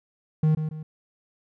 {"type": "tone with echo", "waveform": "triangle", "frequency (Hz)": 155.56, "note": "D#3", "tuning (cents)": 0, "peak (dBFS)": -15, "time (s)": [0.43, 0.55], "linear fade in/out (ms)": 5, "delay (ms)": 140, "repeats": 2, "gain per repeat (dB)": -8, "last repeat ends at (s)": 0.83, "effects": []}